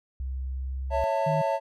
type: tone with pitch glide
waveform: sine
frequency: 65.41 to 65.98 Hz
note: C2 to C2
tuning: 0 to +15 cents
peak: -29 dBFS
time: 0.2-1.04 s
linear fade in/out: 0 ms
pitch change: +15 cents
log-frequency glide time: 0.54-0.82 s
type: chord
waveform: triangle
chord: A major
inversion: first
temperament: equal with one note detuned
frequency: 554.4 / 659.3 / 893.8 Hz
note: C#5 / E5 / A5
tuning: 0 / 0 / +27 cents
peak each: -26 dBFS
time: 0.9-1.6 s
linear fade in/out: 50 ms
type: tone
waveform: sine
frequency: 154.9 Hz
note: D#3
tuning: 7 cents flat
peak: -26 dBFS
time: 1.26-1.42 s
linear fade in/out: 10 ms
effects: none